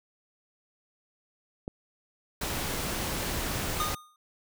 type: click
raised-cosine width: 2 ms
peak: -21 dBFS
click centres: 1.679 s
type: noise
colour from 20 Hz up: pink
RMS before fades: -32 dBFS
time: 2.41-3.95 s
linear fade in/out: 5 ms
type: tone with exponential decay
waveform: square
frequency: 1227 Hz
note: D#6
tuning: 25 cents flat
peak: -26 dBFS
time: 3.8-4.16 s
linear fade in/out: 2 ms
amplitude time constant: 78 ms
effects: none